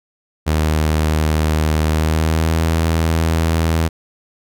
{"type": "tone with pitch glide", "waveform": "sawtooth", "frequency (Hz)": [77.7, 81.42], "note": ["D#2", "E2"], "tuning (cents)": [-2, -21], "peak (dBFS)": -10, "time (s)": [0.46, 3.89], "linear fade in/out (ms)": 20, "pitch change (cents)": 81, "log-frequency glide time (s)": [1.85, 2.63], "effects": []}